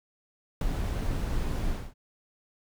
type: noise with ADSR envelope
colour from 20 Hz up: brown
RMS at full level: -23 dBFS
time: 0.61-1.94 s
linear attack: 4 ms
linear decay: 5 ms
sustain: -6 dB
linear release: 250 ms
effects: none